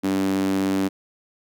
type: tone with high-pass filter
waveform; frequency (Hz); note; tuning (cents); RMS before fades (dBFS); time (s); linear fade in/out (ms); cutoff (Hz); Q
sawtooth; 96.3; G2; -30; -22; 0.03-0.89; 20; 250; 8.3
effects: none